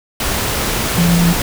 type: tone in noise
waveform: sine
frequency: 171.3 Hz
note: F3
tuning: 33 cents flat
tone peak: -10 dBFS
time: 0.98-1.33 s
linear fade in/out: 2 ms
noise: pink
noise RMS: -18 dBFS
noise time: 0.2-1.42 s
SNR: +5 dB
effects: none